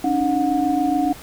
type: tone cluster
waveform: sine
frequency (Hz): 277.4 / 304.5 / 725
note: C#4 / D#4 / F#5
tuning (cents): +1 / -37 / -35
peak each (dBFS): -21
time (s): 0.04-1.13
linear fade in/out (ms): 5
effects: pink hiss -40 dBFS RMS until 1.22 s